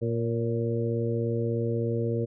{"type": "harmonic tone with a mistuned harmonic", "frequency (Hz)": 116.54, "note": "A#2", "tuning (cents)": 0, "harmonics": [1, 2, 3, 4, 5], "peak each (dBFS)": [-28, -33, -33, -30, -38], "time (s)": [0.01, 2.26], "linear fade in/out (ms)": 20, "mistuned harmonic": 5, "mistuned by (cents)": -40, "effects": []}